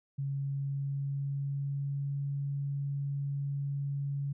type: tone with pitch glide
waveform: sine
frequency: 138.59 to 140.52 Hz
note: C#3 to C#3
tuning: 0 to +24 cents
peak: -31 dBFS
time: 0.18-4.33 s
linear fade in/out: 10 ms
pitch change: +24 cents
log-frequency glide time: 0.3-2.22 s
effects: none